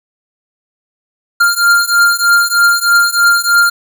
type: beating tone pair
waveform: square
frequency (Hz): 1397 / 1400.2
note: F6 / F6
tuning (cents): 0 / +4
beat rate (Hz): 3.2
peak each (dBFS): -11 / -12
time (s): 1.4-3.7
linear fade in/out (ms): 10
effects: none